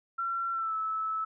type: tone with pitch glide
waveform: sine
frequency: 1360 to 1305.4 Hz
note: F6 to E6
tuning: -46 to -17 cents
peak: -29 dBFS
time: 0.18-1.25 s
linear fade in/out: 10 ms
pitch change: -71 cents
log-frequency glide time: 0.52-0.75 s
effects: none